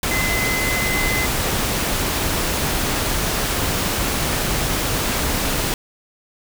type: tone in noise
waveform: sine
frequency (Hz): 2045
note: C7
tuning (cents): -40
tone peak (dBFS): -22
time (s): 0.11-1.26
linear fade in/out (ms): 2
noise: pink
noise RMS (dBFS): -21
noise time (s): 0.03-5.74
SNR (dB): -4
effects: none